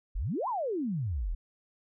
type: exponential two-way sweep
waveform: sine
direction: up then down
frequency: 34.65 to 1073 to 34.65 Hz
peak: -29 dBFS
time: 0.15-1.35 s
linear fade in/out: 10 ms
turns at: 0.48 s
effects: none